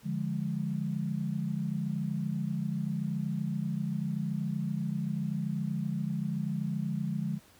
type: chord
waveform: sine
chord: D diminished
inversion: none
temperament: equal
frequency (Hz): 146.83 / 174.61 / 207.7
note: D3 / F3 / Ab3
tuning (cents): 0 / 0 / 0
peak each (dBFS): -34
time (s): 0.03-7.4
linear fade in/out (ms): 50
effects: pink hiss -59 dBFS RMS until 7.59 s + high-pass 60 Hz 12 dB/octave